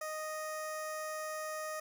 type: tone with notch filter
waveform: 15% pulse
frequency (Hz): 621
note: D#5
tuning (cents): -3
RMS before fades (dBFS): -40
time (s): 0.01-1.8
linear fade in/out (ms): 5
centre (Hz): 2900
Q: 1.1
effects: none